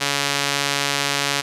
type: tone with band-pass filter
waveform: sawtooth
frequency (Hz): 141.3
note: C#3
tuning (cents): +34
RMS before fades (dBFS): -22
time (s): 0-1.42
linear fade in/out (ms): 20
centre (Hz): 4200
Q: 0.66
effects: resampled to 32000 Hz